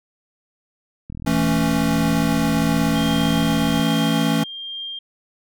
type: click train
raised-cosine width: 5 ms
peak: -21 dBFS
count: 111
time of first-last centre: 1.1-3.796 s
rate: 40.8 Hz
type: chord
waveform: square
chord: A major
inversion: second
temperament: equal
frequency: 164.81 / 220 / 277.2 Hz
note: E3 / A3 / C#4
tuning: 0 / 0 / 0 cents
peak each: -22 dBFS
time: 1.26-4.44 s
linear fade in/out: 10 ms
type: tone with tremolo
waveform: sine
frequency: 3198 Hz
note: G7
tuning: 34 cents sharp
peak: -27 dBFS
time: 2.95-4.99 s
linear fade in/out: 5 ms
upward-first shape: triangle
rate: 1.2 Hz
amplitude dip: 45%
effects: none